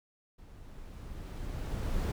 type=noise with level ramp; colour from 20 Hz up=brown; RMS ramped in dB=-52 to -30 dBFS; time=0.38-2.12 s; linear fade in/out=10 ms; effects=none